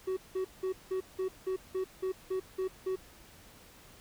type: tone bursts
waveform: triangle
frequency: 375.8 Hz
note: F#4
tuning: 27 cents sharp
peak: -28 dBFS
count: 11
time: 0.07-2.959 s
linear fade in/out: 10 ms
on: 99 ms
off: 180 ms
effects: pink hiss -56 dBFS RMS until 4 s